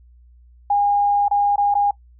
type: tone with dropouts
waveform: sine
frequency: 814 Hz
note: G#5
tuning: 35 cents flat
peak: -14 dBFS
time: 0.7-1.91 s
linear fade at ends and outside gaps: 5 ms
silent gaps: 1.283-1.311 / 1.56-1.579 / 1.742-1.751 s
effects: noise-tail reverb RT60 0.1 s tail -20 dB re dry + added 60 Hz sine -46 dBFS peak until 2.19 s